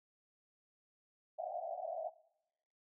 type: band-pass noise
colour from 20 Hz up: pink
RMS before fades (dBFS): -42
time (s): 1.38-2.1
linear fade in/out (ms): 10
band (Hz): 620 to 740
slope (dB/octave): 96
effects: noise-tail reverb RT60 0.9 s tail -22 dB re dry